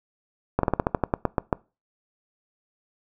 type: slowing click train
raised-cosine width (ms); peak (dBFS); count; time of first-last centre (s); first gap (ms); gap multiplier
1; -6; 12; 0.59-1.528; 43; 1.13
effects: noise-tail reverb RT60 0.3 s tail -23 dB re dry